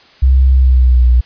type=tone with pitch glide; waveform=sine; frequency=65.41 to 61.03 Hz; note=C2 to B1; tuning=0 to -20 cents; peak=-5 dBFS; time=0.22-1.21 s; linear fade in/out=10 ms; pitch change=-120 cents; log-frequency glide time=0.52-1.07 s; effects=white hiss -44 dBFS RMS until 1.25 s + resampled to 11025 Hz